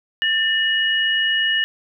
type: tone pair together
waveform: sine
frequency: 1787.5 / 2903 Hz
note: A6 / F#7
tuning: +27 / -34 cents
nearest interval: minor sixth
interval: 839 cents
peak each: -19 dBFS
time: 0.22-1.64 s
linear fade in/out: 0 ms
effects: none